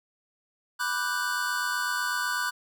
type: chord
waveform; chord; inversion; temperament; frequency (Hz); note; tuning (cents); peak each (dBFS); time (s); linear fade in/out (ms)
square; G major seventh; first; equal; 987.8 / 1174.7 / 1480 / 1568; B5 / D6 / F#6 / G6; 0 / 0 / 0 / 0; -35 / -35 / -30 / -35; 0.79-2.51; 20
effects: none